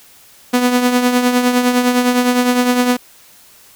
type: tone with tremolo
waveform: sawtooth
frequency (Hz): 247.3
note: B3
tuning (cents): +3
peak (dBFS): -5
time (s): 0.53-2.97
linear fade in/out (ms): 10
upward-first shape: triangle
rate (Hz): 9.8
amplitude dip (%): 60
effects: white hiss -45 dBFS RMS until 3.75 s